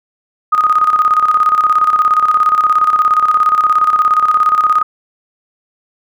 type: tone with tremolo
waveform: sine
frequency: 1244.5 Hz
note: D#6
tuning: in tune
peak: -6 dBFS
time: 0.52-4.83 s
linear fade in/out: 10 ms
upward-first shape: square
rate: 17 Hz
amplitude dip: 60%
effects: none